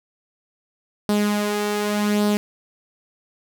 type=tone with flanger; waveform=sawtooth; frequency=207.7 Hz; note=G#3; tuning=in tune; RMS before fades=-21 dBFS; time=1.09-2.37 s; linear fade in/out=0 ms; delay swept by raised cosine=0.21 to 2.61 ms; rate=0.86 Hz; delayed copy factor=+0.5; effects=none